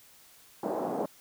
white band-pass noise, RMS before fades -32 dBFS, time 0.63-1.06 s, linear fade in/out 5 ms, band 200 to 750 Hz, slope 24 dB/octave, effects white hiss -57 dBFS RMS until 1.2 s

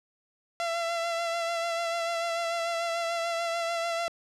sawtooth tone with vibrato, 675 Hz, E5, 41 cents sharp, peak -24 dBFS, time 0.6-4.08 s, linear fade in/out 0 ms, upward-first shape sine, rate 6.8 Hz, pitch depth 26 cents each way, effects low-pass 7000 Hz 12 dB/octave

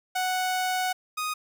sawtooth tone pair in turn, 740 / 1244.5 Hz, F#5 / D#6, 0 / 0 cents, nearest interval major sixth, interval 900 cents, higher second, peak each -21 / -24 dBFS, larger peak first, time 0.15-0.93 / 1.17-1.34 s, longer first, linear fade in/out 10 ms, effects none

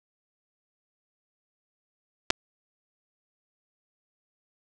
clicks, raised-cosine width 0.2 ms, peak -4 dBFS, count 2, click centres 2.303 / 2.306 s, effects none

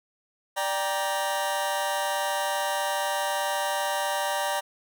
sawtooth chord, G minor, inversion second, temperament just, 588 / 784 / 940.8 Hz, D5 / G5 / Bb5, +2 / 0 / +16 cents, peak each -26 dBFS, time 0.56-4.61 s, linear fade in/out 20 ms, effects none

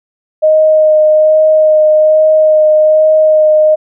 sine tone with vibrato, 620 Hz, D#5, 6 cents flat, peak -4 dBFS, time 0.42-3.76 s, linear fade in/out 20 ms, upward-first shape sine, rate 1.2 Hz, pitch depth 12 cents each way, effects none

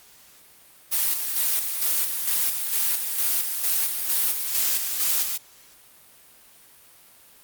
blue noise with tremolo, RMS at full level -22 dBFS, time 0.91-5.38 s, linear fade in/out 20 ms, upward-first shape square, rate 2.2 Hz, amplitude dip 45%, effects white hiss -52 dBFS RMS until 7.43 s + Opus 48 kbps

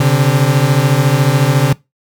40% pulse beating tone pair, 131.2 / 145.2 Hz, C3 / D3, +5 / -19 cents, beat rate 14 Hz, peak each -11 dBFS, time 0-1.73 s, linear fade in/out 5 ms, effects noise-tail reverb RT60 0.2 s tail -21 dB re dry

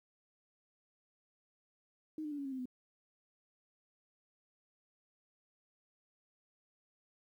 sine tone with pitch steps, 311.1 / 300.3 / 289.9 / 279.9 / 270.2 / 260.8 / 251.8 Hz, D#4 / D4 / D4 / C#4 / C#4 / C4 / B3, 0 / +39 / -22 / +17 / -44 / -5 / +34 cents, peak -38 dBFS, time 2.18-2.656 s, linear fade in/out 2 ms, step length 68 ms, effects 12-bit

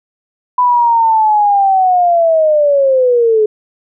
sine linear sweep, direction down, 999 to 421.2 Hz, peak -7 dBFS, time 0.58-3.46 s, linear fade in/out 5 ms, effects none

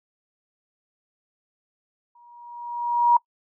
sine tone with exponential growth, 954 Hz, A#5, 40 cents sharp, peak -11 dBFS, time 2.15-3.17 s, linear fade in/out 5 ms, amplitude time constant 220 ms, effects noise-tail reverb RT60 0.1 s tail -24 dB re dry

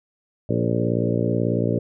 harmonic tone with a mistuned harmonic, 58.27 Hz, A#1, in tune, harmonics 2 / 3 / 4 / 5 / 6 / 7 / 8 / 9 / 10, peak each -24 / -26 / -27 / -28 / -29 / -29 / -30 / -31 / -31 dBFS, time 0.49-1.79 s, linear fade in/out 5 ms, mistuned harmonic 8, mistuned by -16 cents, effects none

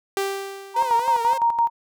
sawtooth tone with exponential decay, 392.4 Hz, G4, 2 cents sharp, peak -16 dBFS, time 0.17-1.28 s, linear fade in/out 1 ms, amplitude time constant 240 ms
sine tone with tremolo, 932.3 Hz, A#5, in tune, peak -15 dBFS, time 0.74-1.7 s, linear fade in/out 50 ms, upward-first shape square, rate 5.9 Hz, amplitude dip 60%
sawtooth tone with vibrato, 493.9 Hz, B4, in tune, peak -25 dBFS, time 0.76-1.38 s, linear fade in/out 5 ms, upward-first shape triangle, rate 3.8 Hz, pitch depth 150 cents each way
effects none

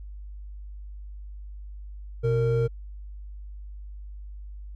triangle tone pair together, 123.47 / 461.1 Hz, B2 / A#4, 0 / -19 cents, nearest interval octave + major seventh, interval 2281 cents, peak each -21 / -22 dBFS, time 2.23-2.68 s, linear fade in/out 20 ms, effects added 50 Hz sine -37 dBFS peak until 4.75 s

